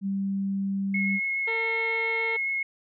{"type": "tone", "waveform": "sine", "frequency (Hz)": 196, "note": "G3", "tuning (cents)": 0, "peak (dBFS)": -25, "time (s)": [0.01, 1.2], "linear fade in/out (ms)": 50}
{"type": "tone with vibrato", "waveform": "sine", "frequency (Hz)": 2173, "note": "C#7", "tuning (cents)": -35, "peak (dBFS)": -25, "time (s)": [0.94, 2.63], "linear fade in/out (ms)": 5, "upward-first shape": "triangle", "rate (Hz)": 7.2, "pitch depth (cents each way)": 11}
{"type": "harmonic tone", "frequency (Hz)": 454.2, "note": "A#4", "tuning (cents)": -45, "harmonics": [1, 2, 3, 4, 5, 6, 7, 8, 9], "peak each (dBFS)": [-32, -36, -42, -43, -47, -47, -47, -50, -53], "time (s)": [1.47, 2.37], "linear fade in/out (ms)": 10}
{"effects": []}